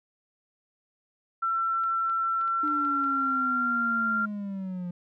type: tone with pitch glide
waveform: sine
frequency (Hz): 1347 to 1385.7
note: E6 to F6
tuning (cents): +37 to -14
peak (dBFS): -24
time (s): 1.42-4.26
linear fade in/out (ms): 10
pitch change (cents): +49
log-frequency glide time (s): 2.39-3.8
type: clicks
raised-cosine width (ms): 0.3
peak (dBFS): -34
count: 7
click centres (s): 1.838 / 2.097 / 2.413 / 2.478 / 2.678 / 2.851 / 3.041
type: linear sweep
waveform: triangle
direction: down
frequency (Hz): 301.3 to 174.61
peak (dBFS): -29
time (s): 2.63-4.91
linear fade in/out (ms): 5
effects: none

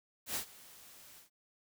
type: noise with ADSR envelope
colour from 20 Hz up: white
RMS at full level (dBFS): -35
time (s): 0.26-1.3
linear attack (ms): 96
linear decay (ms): 94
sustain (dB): -21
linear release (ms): 120
effects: none

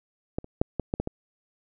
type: clicks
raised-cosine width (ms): 2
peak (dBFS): -14 / -29 / -7 / -13 / -12 / -13 / -16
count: 7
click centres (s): 0.385 / 0.444 / 0.615 / 0.797 / 0.939 / 1 / 1.074
effects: none

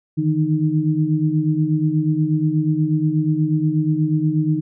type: tone cluster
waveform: sine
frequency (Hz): 151.3 / 159.6 / 309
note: D#3 / D#3 / D#4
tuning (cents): -48 / +44 / -12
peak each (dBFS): -20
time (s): 0.17-4.61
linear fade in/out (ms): 20
effects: none

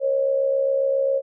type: tone with amplitude modulation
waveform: sine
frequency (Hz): 544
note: C#5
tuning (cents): -33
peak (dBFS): -15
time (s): 0-1.22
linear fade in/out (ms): 50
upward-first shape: sine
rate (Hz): 67.4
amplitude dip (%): 60
effects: none

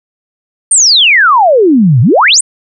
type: exponential two-way sweep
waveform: sine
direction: down then up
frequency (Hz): 9200 to 110 to 9200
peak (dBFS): -3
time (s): 0.71-2.41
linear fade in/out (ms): 5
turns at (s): 2.01
effects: none

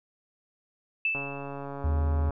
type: tone with exponential decay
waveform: sine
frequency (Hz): 2637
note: E7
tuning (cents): 0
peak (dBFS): -22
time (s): 1.05-1.65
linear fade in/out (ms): 2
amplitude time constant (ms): 130
type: click train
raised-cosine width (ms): 1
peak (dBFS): -24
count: 163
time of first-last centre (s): 1.15-2.307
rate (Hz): 140
type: tone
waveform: triangle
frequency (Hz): 77.2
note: D#2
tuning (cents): -13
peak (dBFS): -21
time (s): 1.84-2.3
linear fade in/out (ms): 5
effects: none

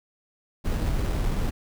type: noise with sample-and-hold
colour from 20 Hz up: brown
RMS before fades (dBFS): -25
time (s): 0.64-1.51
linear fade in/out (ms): 20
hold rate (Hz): 4410
effects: none

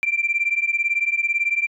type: beating tone pair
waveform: sine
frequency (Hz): 2349 / 2367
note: D7 / D7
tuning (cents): 0 / +13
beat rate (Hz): 18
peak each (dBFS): -21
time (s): 0.03-1.67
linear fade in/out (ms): 0
effects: tanh soft clip ceiling -11 dBFS

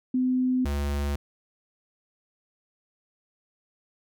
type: tone pair in turn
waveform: sine / square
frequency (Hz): 254.7 / 71.47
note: C4 / D2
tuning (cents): -46 / -47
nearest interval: octave + minor seventh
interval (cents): 2201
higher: first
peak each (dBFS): -21 / -26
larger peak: first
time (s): 0.14-0.65 / 0.65-1.16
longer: neither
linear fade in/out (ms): 5
effects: none

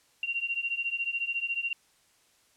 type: beating tone pair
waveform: sine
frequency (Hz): 2752 / 2766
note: F7 / F7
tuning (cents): -26 / -17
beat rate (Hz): 14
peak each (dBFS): -33 / -31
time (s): 0.23-1.73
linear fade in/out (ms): 2
effects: white hiss -65 dBFS RMS until 2.56 s + low-pass 10000 Hz 12 dB/octave

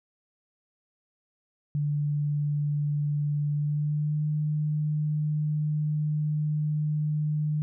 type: tone with pitch glide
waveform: sine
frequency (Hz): 146.83 to 151.31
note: D3 to D#3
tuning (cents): 0 to -48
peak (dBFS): -24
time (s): 1.75-7.62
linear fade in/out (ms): 0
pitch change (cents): +52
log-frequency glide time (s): 3.52-4.24
effects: none

